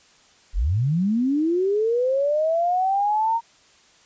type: linear sweep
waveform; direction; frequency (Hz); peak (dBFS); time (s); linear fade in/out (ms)
sine; up; 32.7 to 932.3; -18; 0.53-3.41; 50
effects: white hiss -55 dBFS RMS until 4.05 s + resampled to 16000 Hz